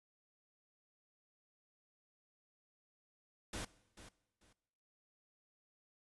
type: noise with echo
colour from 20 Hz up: pink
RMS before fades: -43 dBFS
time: 3.53-3.65 s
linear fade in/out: 5 ms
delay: 440 ms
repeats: 2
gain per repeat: -13 dB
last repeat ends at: 4.53 s
effects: noise-tail reverb RT60 1.0 s tail -20 dB re dry + resampled to 24000 Hz